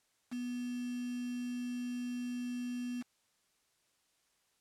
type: tone with quantisation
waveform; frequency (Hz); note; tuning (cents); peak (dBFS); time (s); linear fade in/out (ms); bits
sine; 245.4; B3; -11; -36; 0.31-3.03; 20; 8
effects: white hiss -75 dBFS RMS until 4.6 s + low-pass 10000 Hz 12 dB/octave